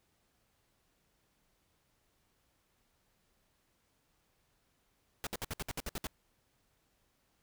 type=noise bursts; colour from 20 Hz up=pink; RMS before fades=-38 dBFS; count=10; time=5.24-6.069 s; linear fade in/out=0 ms; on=28 ms; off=61 ms; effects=pink hiss -75 dBFS RMS until 7.42 s